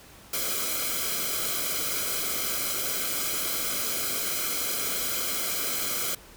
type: noise with comb filter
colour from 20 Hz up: white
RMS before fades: -29 dBFS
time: 0.33-6.15 s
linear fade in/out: 5 ms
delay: 1.1 ms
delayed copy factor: -0.9
effects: pink hiss -50 dBFS RMS until 6.36 s